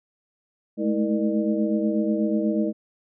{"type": "tone cluster", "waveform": "sine", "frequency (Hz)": [211.4, 219.6, 322.5, 468.9, 599], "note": ["G#3", "A3", "E4", "A#4", "D5"], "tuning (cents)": [31, -3, -38, 10, 34], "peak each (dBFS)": [-24, -28, -25, -31, -30], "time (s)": [0.77, 2.73], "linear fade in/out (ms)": 50, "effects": []}